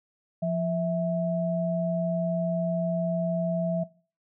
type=tone pair together; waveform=sine; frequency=173.22 / 654 Hz; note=F3 / E5; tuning=-14 / -14 cents; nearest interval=octave + major seventh; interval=2300 cents; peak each=-27 dBFS; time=0.42-3.84 s; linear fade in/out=10 ms; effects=noise-tail reverb RT60 0.4 s tail -20 dB re dry